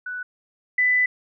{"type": "tone pair in turn", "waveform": "sine", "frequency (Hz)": [1485, 1995.4], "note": ["F#6", "B6"], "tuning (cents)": [6, 17], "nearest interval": "perfect fourth", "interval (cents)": 511, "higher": "second", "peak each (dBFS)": [-28, -16], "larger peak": "second", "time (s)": [[0.06, 0.23], [0.78, 1.06]], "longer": "second", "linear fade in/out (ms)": 5, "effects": []}